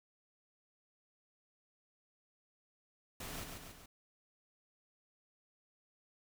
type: noise with echo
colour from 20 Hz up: pink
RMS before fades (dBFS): -45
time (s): 3.2-3.44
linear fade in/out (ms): 5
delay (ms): 140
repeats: 3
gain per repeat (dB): -4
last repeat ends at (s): 3.86
effects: none